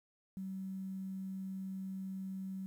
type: tone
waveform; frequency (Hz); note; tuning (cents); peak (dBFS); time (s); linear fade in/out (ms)
sine; 190.8; G3; -47; -39; 0.37-2.66; 0
effects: 11-bit